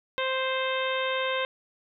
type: harmonic tone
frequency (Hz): 523.3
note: C5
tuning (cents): 0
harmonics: 1 / 2 / 3 / 4 / 5 / 6 / 7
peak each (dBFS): -29 / -32 / -34 / -35 / -36 / -37 / -37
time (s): 0.18-1.45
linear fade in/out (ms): 0
effects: none